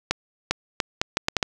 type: accelerating click train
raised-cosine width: 0.2 ms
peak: -3 dBFS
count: 8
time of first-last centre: 0.11-1.428 s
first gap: 400 ms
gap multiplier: 0.73
effects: none